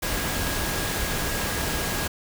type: tone in noise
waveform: sine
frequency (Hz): 1643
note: G#6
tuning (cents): -19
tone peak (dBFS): -36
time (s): 0.02-2.08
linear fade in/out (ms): 10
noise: pink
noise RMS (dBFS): -27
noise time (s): 0.02-2.08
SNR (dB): -12
effects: none